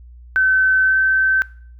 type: tone with pitch glide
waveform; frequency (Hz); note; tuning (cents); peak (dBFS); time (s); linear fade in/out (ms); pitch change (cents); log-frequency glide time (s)
sine; 1529 to 1542.3; G6 to G6; -44 to -29; -12; 0.36-1.42; 0; +15; 0.83-0.97
effects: noise-tail reverb RT60 0.5 s tail -21 dB re dry + added 60 Hz sine -38 dBFS peak until 1.79 s